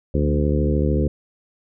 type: harmonic tone with a mistuned harmonic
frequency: 73.42 Hz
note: D2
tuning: in tune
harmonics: 1 / 2 / 3 / 4 / 5 / 6 / 7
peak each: -20 / -23 / -25 / -26 / -27 / -28 / -28 dBFS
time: 0.14-1.08 s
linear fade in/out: 5 ms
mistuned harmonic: 2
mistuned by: +34 cents
effects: none